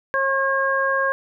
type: harmonic tone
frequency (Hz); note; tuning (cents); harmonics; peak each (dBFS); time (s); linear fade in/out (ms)
541; C#5; -42; 1 / 2 / 3; -23 / -23 / -21; 0.14-1.12; 0
effects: none